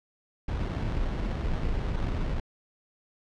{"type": "noise with sample-and-hold", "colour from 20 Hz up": "brown", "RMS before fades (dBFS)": -29, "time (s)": [0.48, 2.4], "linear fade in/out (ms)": 5, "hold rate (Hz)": 2450, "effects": ["low-pass 4000 Hz 12 dB/octave"]}